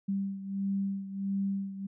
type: beating tone pair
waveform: sine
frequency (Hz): 196 / 197.5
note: G3 / G3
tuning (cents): 0 / +13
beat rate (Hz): 1.5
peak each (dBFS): -31 / -36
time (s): 0.08-1.87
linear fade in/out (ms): 10
effects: none